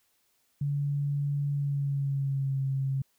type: tone with pitch glide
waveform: sine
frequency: 143 to 135.21 Hz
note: D3 to C#3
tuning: -46 to -43 cents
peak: -26 dBFS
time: 0.61-3.02 s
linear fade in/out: 5 ms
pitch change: -97 cents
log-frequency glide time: 1.51-2.61 s
effects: white hiss -71 dBFS RMS until 3.18 s